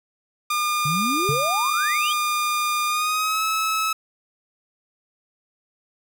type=tone with pitch glide; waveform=sawtooth; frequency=1209 to 1295.8 Hz; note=D6 to E6; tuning=+50 to -30 cents; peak=-17 dBFS; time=0.5-3.93 s; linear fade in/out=5 ms; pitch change=+120 cents; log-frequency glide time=2.87-3.43 s
type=exponential sweep; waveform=sine; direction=up; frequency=138.59 to 3360 Hz; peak=-24 dBFS; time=0.85-2.13 s; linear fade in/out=5 ms
type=tone with exponential decay; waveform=triangle; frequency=140 Hz; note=C#3; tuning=18 cents sharp; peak=-17 dBFS; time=1.29-1.5 s; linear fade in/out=0 ms; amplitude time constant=44 ms
effects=none